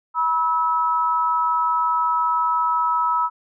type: tone pair together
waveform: sine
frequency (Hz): 972 / 1297.5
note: B5 / E6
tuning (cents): -28 / -28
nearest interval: perfect fourth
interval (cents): 500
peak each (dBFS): -20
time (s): 0.14-3.3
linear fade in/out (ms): 50
effects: none